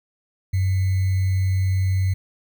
sine tone with sample-and-hold, 94.5 Hz, F#2, 37 cents sharp, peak -17 dBFS, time 0.53-2.14 s, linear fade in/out 10 ms, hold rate 2100 Hz, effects none

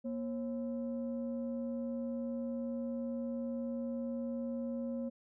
sine tone pair together, 237.4 / 540.2 Hz, A#3 / C#5, +32 / -45 cents, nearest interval octave + major second, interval 1423 cents, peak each -35 / -40 dBFS, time 0.04-5.1 s, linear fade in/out 20 ms, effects tanh soft clip ceiling -30 dBFS

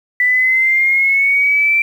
sine linear sweep, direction up, 1975.5 to 2349 Hz, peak -10 dBFS, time 0.2-1.82 s, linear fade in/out 2 ms, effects 7-bit

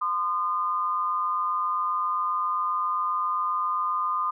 sine tone pair together, 1032.5 / 1220 Hz, C6 / D#6, -23 / -34 cents, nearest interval minor third, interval 289 cents, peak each -28 / -25 dBFS, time 0.01-4.31 s, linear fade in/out 10 ms, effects none

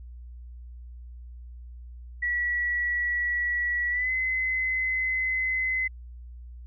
sine tone with pitch glide, 1938 to 2041 Hz, B6 to C7, -33 to -44 cents, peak -24 dBFS, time 2.22-5.88 s, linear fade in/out 10 ms, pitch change +89 cents, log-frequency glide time 3.9-4.11 s, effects added 60 Hz sine -40 dBFS peak until 6.66 s

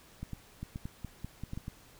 clicks, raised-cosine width 5 ms, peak -26 dBFS, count 11, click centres 0.23 / 0.333 / 0.63 / 0.759 / 0.855 / 1.047 / 1.246 / 1.436 / 1.534 / 1.575 / 1.681 s, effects pink hiss -58 dBFS RMS until 1.99 s

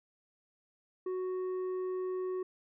triangle tone with tanh clipping, 370 Hz, F#4, in tune, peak -34 dBFS, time 1.06-2.43 s, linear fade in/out 5 ms, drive 10 dB, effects none

